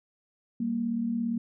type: tone pair together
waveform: sine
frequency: 196.5 / 234 Hz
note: G3 / A#3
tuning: +4 / +7 cents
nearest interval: minor third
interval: 303 cents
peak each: -34 / -27 dBFS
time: 0.6-1.38 s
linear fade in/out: 5 ms
effects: none